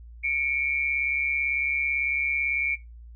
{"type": "tone pair together", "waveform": "sine", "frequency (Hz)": [2211, 2349], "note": ["C#7", "D7"], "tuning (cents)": [-5, 0], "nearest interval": "minor second", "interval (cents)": 105, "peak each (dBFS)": [-26, -27], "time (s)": [0.23, 2.76], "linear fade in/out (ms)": 20, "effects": ["noise-tail reverb RT60 0.2 s tail -18 dB re dry", "added 58 Hz sine -42 dBFS peak until 3.15 s"]}